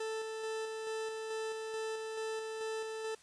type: tone with tremolo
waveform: 40% pulse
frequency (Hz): 441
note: A4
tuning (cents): +4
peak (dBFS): -35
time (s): 0-3.15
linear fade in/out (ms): 5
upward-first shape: square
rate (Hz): 2.3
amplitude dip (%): 30
effects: white hiss -61 dBFS RMS until 3.22 s + resampled to 22050 Hz